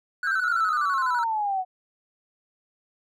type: tone with vibrato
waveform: triangle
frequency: 1396 Hz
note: F6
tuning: 1 cent flat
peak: -24 dBFS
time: 0.23-1.24 s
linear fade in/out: 2 ms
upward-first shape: square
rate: 12 Hz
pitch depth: 92 cents each way
type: exponential sweep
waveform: sine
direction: down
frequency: 1656 to 730 Hz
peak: -23 dBFS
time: 0.23-1.65 s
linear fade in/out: 50 ms
effects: none